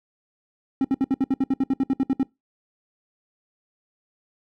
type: tone bursts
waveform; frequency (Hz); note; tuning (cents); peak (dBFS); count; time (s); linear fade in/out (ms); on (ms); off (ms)
triangle; 268.1; C4; +42; -15; 15; 0.81-2.231; 2; 35; 64
effects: noise-tail reverb RT60 0.2 s tail -22 dB re dry